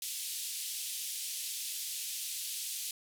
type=band-pass noise; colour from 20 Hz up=white; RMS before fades=-39 dBFS; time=0.02-2.91 s; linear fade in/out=2 ms; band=2800 to 13000 Hz; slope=24 dB/octave; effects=none